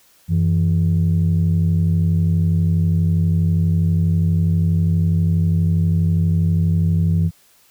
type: tone pair together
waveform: sine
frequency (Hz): 92.5 / 164.82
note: F#2 / E3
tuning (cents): 0 / 0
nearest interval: minor seventh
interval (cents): 1000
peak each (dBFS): -15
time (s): 0.28-7.31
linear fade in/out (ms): 50
effects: tanh soft clip ceiling -9 dBFS + white hiss -54 dBFS RMS until 7.7 s